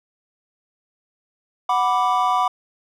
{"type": "chord", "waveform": "triangle", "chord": "B minor", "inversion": "second", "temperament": "equal", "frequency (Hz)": [740, 987.8, 1174.7], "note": ["F#5", "B5", "D6"], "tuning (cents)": [0, 0, 0], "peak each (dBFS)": -19, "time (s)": [1.69, 2.48], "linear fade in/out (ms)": 5, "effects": []}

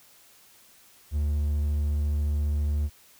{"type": "tone", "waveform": "triangle", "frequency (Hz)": 73.8, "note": "D2", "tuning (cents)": 9, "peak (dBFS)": -21, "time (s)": [1.11, 2.9], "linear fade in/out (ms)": 50, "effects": ["white hiss -56 dBFS RMS until 3.19 s"]}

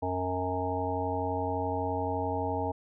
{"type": "harmonic tone", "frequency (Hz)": 91.7, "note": "F#2", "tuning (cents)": -15, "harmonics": [1, 3, 5, 7, 9, 10], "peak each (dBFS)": [-35, -36, -35, -36, -34, -38], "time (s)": [0.02, 2.72], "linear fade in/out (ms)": 10, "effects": []}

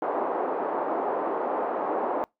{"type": "band-pass noise", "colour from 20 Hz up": "white", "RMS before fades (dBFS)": -28, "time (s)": [0.02, 2.24], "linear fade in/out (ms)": 0, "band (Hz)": [310, 940], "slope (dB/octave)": 24, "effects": ["noise-tail reverb RT60 0.2 s tail -26 dB re dry"]}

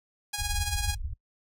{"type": "tone with tremolo", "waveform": "5% pulse", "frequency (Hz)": 824, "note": "G#5", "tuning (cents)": -14, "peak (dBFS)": -16, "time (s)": [0.33, 0.95], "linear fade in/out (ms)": 10, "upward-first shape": "triangle", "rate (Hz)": 18, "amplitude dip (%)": 65}
{"type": "low-pass noise", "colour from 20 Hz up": "white", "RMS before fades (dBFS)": -32, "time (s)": [0.38, 1.14], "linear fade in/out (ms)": 10, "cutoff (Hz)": 100, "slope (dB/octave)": 96}
{"effects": ["noise-tail reverb RT60 0.1 s tail -22 dB re dry"]}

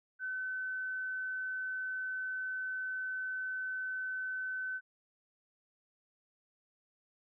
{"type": "tone", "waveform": "sine", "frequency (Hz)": 1519, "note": "F#6", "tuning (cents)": 45, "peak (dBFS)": -35, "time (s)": [0.19, 4.81], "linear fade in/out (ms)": 50, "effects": []}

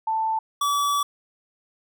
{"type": "tone pair in turn", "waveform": ["sine", "square"], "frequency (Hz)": [885, 1147.2], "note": ["A5", "D6"], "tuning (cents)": [10, -41], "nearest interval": "major third", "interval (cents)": 449, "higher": "second", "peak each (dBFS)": -21, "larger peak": "neither", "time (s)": [[0.07, 0.39], [0.61, 1.03]], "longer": "second", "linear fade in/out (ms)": 5, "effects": []}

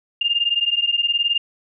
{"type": "beating tone pair", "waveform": "sine", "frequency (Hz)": [2802, 2821], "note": ["F7", "F7"], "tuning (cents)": [5, 17], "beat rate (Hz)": 19, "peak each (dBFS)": -20, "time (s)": [0.21, 1.38], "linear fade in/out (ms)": 5, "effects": []}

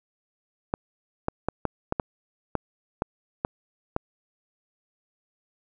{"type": "clicks", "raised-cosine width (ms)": 1, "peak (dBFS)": -10, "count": 10, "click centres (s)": [0.739, 1.284, 1.486, 1.653, 1.924, 1.998, 2.553, 3.021, 3.449, 3.964], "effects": []}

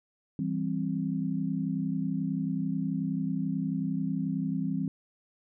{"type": "chord", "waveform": "sine", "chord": "C major", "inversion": "first", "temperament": "equal with one note detuned", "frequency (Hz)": [164.81, 196, 263.3], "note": ["E3", "G3", "C4"], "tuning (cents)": [0, 0, 11], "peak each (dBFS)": -32, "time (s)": [0.39, 4.88], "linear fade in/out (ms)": 2, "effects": []}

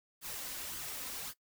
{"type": "noise with flanger", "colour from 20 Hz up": "white", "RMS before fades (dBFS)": -42, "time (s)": [0.21, 1.34], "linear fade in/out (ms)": 50, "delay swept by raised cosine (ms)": [0.61, 4.01], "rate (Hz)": 1.8, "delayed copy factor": 0.55, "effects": ["noise-tail reverb RT60 0.1 s tail -19 dB re dry"]}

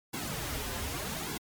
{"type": "noise with flanger", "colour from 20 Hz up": "pink", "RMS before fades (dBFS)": -36, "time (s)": [0.13, 1.38], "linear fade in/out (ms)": 10, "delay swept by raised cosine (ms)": [1.6, 6.4], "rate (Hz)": 0.84, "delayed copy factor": -0.9, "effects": ["MP3 96 kbps"]}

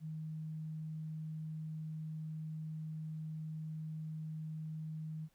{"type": "tone", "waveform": "sine", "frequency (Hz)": 156.8, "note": "D#3", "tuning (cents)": 14, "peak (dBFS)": -40, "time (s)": [0, 5.29], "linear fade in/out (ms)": 50, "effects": ["pink hiss -75 dBFS RMS until 5.34 s"]}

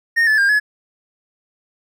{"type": "tone with pitch steps", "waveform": "triangle", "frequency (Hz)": [1844, 1734, 1605, 1699], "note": ["A#6", "A6", "G6", "G#6"], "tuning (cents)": [-19, -26, 40, 39], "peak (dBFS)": -10, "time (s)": [0.16, 0.6], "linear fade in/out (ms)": 20, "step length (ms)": 110, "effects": []}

